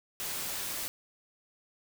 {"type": "noise", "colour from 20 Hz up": "white", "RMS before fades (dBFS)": -36, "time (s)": [0.2, 0.88], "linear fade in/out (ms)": 0, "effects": []}